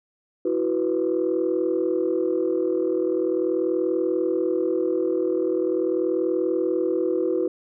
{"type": "chord", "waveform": "sine", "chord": "E suspended second", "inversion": "none", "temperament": "equal", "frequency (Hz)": [329.6, 370, 493.9], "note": ["E4", "F#4", "B4"], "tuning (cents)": [0, 0, 0], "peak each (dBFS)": [-24, -23, -25], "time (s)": [0.45, 7.48], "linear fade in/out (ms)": 5, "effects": ["tanh soft clip ceiling -13 dBFS"]}